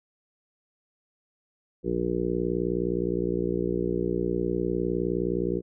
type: harmonic tone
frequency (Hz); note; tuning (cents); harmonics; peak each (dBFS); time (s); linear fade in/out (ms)
59.6; A#1; +39; 1 / 2 / 3 / 4 / 5 / 6 / 7 / 8; -37 / -39 / -31 / -40 / -33 / -29 / -31 / -34; 1.83-5.62; 50
effects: none